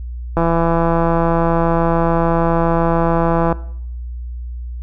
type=click train; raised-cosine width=1 ms; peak=-3 dBFS; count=528; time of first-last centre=0.37-3.526 s; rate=167 Hz; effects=noise-tail reverb RT60 0.7 s tail -19 dB re dry + added 60 Hz sine -24 dBFS peak until 4.82 s